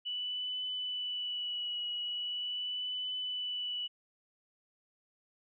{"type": "tone with vibrato", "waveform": "sine", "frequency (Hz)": 2960, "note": "F#7", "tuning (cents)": 0, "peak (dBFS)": -34, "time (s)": [0.05, 3.88], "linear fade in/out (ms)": 20, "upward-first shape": "triangle", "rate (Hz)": 0.41, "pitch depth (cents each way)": 27, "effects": []}